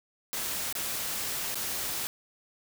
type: noise with dropouts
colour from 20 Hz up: white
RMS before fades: -33 dBFS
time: 0.33-2.07 s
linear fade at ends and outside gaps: 0 ms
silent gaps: 0.726-0.752 / 1.545-1.555 s
effects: none